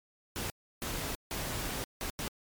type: noise bursts at uneven times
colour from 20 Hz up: pink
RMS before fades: -36 dBFS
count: 5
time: 0.36-0.5 / 0.82-1.15 / 1.31-1.84 / 2.01-2.1 / 2.19-2.28 s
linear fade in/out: 0 ms
effects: MP3 96 kbps